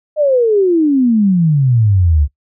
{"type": "exponential sweep", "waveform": "sine", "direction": "down", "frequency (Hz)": [622.3, 69], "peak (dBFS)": -8, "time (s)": [0.16, 2.28], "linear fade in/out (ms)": 50, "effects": ["noise-tail reverb RT60 0.1 s tail -20 dB re dry"]}